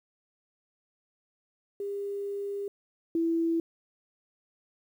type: tone pair in turn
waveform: sine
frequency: 402.1 / 331.3 Hz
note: G4 / E4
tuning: +44 / +9 cents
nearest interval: minor third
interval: 335 cents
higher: first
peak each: -31 / -24 dBFS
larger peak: second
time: 1.8-2.68 / 3.15-3.6 s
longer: first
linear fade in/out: 2 ms
effects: 10-bit